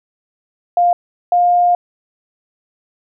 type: tone pair in turn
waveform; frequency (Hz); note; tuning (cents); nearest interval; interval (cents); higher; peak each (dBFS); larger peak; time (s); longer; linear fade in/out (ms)
sine; 702 / 706.9; F5 / F5; +9 / +21; unison; 12; second; -9; neither; 0.77-0.93 / 1.32-1.75; second; 2
effects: none